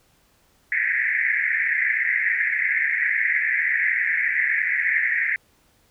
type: band-pass noise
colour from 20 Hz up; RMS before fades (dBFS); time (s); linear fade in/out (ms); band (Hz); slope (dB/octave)
pink; -22; 0.72-5.36; 2; 1700 to 2200; 96
effects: pink hiss -61 dBFS RMS until 5.9 s